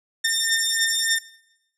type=beating tone pair; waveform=10% pulse; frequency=1811 / 1814.4 Hz; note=A6 / A#6; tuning=+49 / -47 cents; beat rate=3.4 Hz; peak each=-13 dBFS; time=0.24-1.19 s; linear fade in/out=10 ms; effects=noise-tail reverb RT60 0.9 s tail -20 dB re dry + low-pass 10000 Hz 12 dB/octave